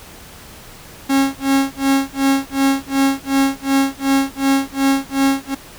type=tone with tremolo; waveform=45% pulse; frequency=272.3 Hz; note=C#4; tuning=31 cents flat; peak=-11 dBFS; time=1.09-5.55 s; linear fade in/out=10 ms; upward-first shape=sine; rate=2.7 Hz; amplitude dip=100%; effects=pink hiss -39 dBFS RMS until 5.78 s